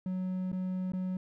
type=tone with dropouts; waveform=triangle; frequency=185 Hz; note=F#3; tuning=in tune; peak=-29 dBFS; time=0.06-1.17 s; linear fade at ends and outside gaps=2 ms; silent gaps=0.518-0.528 / 0.92-0.934 s; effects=none